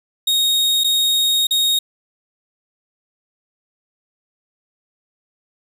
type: tone with dropouts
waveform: 40% pulse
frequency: 3735 Hz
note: A#7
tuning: 3 cents sharp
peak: -13 dBFS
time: 0.27-1.79 s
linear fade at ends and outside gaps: 5 ms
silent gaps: 0.837-0.843 / 1.47-1.508 s
effects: 9-bit